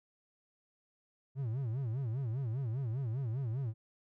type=tone with vibrato; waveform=triangle; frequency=123.47 Hz; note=B2; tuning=in tune; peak=-31 dBFS; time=1.35-3.74 s; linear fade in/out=50 ms; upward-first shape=sine; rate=5 Hz; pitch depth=220 cents each way; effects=none